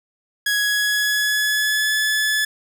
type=tone with pitch glide; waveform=sawtooth; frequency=1667 to 1721.8 Hz; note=G#6 to A6; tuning=+6 to -38 cents; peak=-14 dBFS; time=0.46-2.45 s; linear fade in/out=5 ms; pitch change=+56 cents; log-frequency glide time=0.56-1.94 s; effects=none